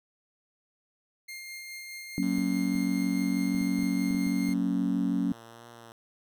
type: tone with tremolo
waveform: sawtooth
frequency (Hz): 2117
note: C7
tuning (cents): +20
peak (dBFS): -35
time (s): 1.28-4.54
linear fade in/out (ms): 10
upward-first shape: sine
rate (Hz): 4.8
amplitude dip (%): 25
type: chord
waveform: sine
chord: F# major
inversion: none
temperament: just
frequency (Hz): 185 / 231.2 / 277.5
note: F#3 / A#3 / C#4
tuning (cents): 0 / -14 / +2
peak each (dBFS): -29 / -31 / -28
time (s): 2.18-5.32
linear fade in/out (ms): 0
type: tone with vibrato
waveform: 5% pulse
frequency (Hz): 116.54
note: A#2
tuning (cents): 0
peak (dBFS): -36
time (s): 2.23-5.92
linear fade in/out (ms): 0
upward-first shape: triangle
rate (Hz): 2.1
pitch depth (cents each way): 30
type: clicks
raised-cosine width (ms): 3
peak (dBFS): -31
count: 10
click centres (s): 2.383 / 2.752 / 3.549 / 3.613 / 3.791 / 3.832 / 4.109 / 4.148 / 4.268 / 4.49
effects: none

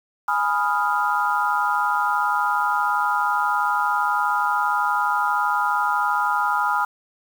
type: chord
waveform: sine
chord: F half-diminished seventh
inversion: first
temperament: equal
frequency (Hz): 830.6 / 987.8 / 1244.5 / 1396.9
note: Ab5 / Cb6 / Eb6 / F6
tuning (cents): 0 / 0 / 0 / 0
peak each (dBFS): -24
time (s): 0.28-6.85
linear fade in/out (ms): 5
effects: 7-bit

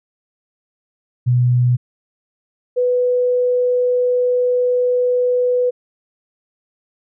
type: tone pair in turn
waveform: sine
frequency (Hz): 123.47 / 495.5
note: B2 / B4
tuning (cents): 0 / +6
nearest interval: 2 octaves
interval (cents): 2406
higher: second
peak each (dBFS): -11 / -13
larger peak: first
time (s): 1.26-1.77 / 2.76-5.71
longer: second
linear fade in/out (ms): 20
effects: none

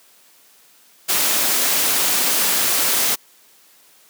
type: noise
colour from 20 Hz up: white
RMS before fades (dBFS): -18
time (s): 1.08-3.16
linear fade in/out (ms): 20
effects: white hiss -52 dBFS RMS until 4.09 s + high-pass 200 Hz 12 dB/octave

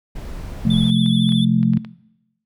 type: noise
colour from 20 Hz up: brown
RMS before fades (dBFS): -30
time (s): 0.15-0.91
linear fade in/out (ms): 10
type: chord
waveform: sine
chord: F major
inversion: second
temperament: just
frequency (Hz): 130.96 / 174.61 / 218.3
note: C3 / F3 / A3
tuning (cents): +2 / 0 / -13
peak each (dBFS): -19 / -18 / -16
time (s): 0.65-1.78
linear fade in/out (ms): 5
type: tone with vibrato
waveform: triangle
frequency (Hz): 3459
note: A7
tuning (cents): -30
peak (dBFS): -23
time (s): 0.7-1.45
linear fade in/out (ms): 5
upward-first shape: sine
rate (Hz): 14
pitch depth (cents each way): 50
type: clicks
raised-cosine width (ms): 0.3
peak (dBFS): -23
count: 7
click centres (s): 1.061 / 1.291 / 1.322 / 1.63 / 1.735 / 1.772 / 1.848
effects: noise-tail reverb RT60 0.9 s tail -21 dB re dry

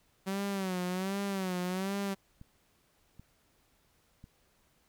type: tone with vibrato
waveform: sawtooth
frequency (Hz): 189.4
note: F#3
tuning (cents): +41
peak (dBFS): -28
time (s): 0.26-2.15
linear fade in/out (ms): 20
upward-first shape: sine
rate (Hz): 1.3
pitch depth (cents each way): 95
type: clicks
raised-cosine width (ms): 5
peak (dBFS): -37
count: 3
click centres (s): 2.414 / 3.196 / 4.241
effects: pink hiss -70 dBFS RMS until 4.88 s

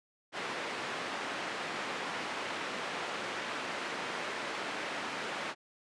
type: band-pass noise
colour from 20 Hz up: white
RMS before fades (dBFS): -38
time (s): 0.32-5.55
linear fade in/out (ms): 50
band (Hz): 230 to 2100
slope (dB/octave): 12
effects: resampled to 22050 Hz

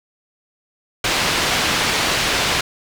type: low-pass noise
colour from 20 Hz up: white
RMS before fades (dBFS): -19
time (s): 1.04-2.61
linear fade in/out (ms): 5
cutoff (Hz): 4000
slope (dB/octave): 12
effects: none

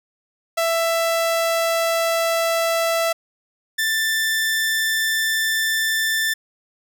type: tone pair in turn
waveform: sawtooth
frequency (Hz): 664 / 1772.7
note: E5 / A6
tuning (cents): +12 / +12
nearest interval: octave + perfect fourth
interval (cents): 1700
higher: second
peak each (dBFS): -14 / -15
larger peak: first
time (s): 0.57-3.13 / 3.78-6.34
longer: neither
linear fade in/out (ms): 10
effects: none

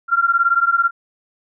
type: beating tone pair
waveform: sine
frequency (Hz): 1371 / 1389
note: F6 / F6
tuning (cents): -32 / -10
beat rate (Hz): 18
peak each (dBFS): -16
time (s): 0.08-0.91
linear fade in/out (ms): 50
effects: none

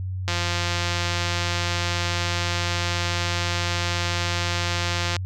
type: click train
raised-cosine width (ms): 0.2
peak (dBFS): -8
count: 851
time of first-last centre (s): 0.28-5.165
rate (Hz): 174
effects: added 93 Hz sine -26 dBFS peak until 5.25 s

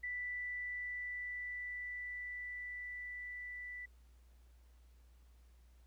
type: tone with level ramp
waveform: sine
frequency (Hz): 1975.5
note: B6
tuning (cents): 0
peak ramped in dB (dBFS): -38 to -44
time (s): 0.03-3.86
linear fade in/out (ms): 10
effects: added 60 Hz sine -60 dBFS peak until 5.86 s + pink hiss -75 dBFS RMS until 5.86 s

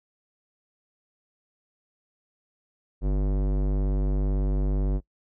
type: tone with low-pass filter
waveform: square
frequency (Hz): 49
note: G1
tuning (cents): 0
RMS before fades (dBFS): -24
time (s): 3.01-5.01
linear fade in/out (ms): 50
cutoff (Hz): 470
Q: 0.89
effects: noise-tail reverb RT60 0.1 s tail -22 dB re dry

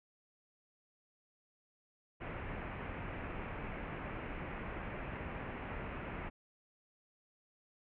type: low-pass noise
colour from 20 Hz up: pink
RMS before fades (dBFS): -43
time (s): 2.2-6.3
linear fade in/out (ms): 20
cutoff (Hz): 2600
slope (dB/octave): 48
effects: none

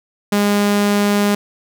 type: tone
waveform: sawtooth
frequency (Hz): 204.5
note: G#3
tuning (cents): -26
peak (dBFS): -9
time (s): 0.32-1.35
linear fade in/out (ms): 5
effects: none

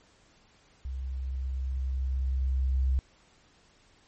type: tone with level ramp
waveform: sine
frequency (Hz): 65.4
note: C2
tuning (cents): 0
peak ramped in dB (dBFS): -32 to -22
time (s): 0.85-2.99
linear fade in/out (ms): 0
effects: pink hiss -62 dBFS RMS until 4.07 s + MP3 32 kbps

